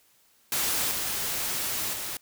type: noise with level steps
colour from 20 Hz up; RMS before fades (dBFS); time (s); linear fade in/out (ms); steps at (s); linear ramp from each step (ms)
white; -27 / -30 / -34; 0.52-2.17; 2; 0.91 / 1.93; 5
effects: white hiss -63 dBFS RMS until 2.21 s

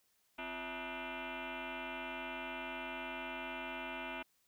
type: tone with frequency modulation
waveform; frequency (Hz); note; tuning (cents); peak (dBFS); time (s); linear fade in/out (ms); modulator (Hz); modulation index
sine; 868; A5; -24; -40; 0.38-4.23; 10; 304; 6.7
effects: white hiss -75 dBFS RMS until 4.47 s

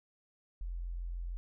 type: tone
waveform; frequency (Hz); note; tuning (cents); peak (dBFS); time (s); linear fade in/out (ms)
sine; 43.29; F1; -14; -36; 0.61-1.37; 0
effects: none

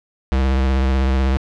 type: tone with vibrato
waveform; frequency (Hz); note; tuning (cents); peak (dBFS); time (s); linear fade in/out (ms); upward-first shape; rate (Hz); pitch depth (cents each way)
square; 66; C2; +16; -15; 0.32-1.37; 0; sine; 16; 42
effects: low-pass 4000 Hz 12 dB/octave

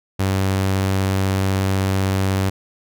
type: tone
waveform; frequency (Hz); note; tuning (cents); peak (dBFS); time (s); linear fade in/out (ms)
sawtooth; 96.1; G2; -34; -13; 0.19-2.5; 10
effects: none

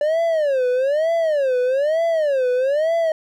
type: tone with vibrato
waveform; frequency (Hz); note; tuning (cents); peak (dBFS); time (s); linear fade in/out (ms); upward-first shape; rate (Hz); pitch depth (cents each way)
triangle; 577; D5; -31; -14; 0.01-3.12; 2; sine; 1.1; 260
effects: none

